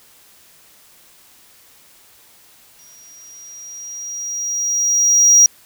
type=tone with exponential growth; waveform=triangle; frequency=5730 Hz; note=F8; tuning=44 cents sharp; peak=-4 dBFS; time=2.79-5.46 s; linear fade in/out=1 ms; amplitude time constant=580 ms; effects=white hiss -49 dBFS RMS until 5.65 s